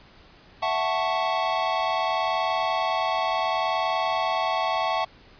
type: chord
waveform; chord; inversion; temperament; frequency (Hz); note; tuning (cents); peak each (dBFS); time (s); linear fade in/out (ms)
square; F# minor seventh; third; equal; 659.3 / 740 / 880 / 1108.7; E5 / F#5 / A5 / C#6; 0 / 0 / 0 / 0; -29; 0.62-5.05; 10
effects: pink hiss -52 dBFS RMS until 5.39 s + resampled to 11025 Hz